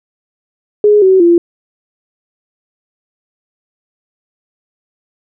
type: tone with pitch steps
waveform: sine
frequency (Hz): 417.3 / 378.3 / 342.9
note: G#4 / F#4 / F4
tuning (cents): +8 / +38 / -32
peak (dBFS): -4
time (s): 0.84-1.38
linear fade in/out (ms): 2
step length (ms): 180
effects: none